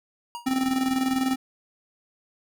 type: tone with exponential decay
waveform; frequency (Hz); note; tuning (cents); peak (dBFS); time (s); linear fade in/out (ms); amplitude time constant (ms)
square; 950; A#5; +33; -30; 0.35-0.52; 0; 36
type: tone with tremolo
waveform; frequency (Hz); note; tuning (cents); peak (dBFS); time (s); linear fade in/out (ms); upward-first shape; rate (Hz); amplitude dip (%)
square; 262.2; C4; +4; -21; 0.46-1.36; 10; square; 20; 50
effects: none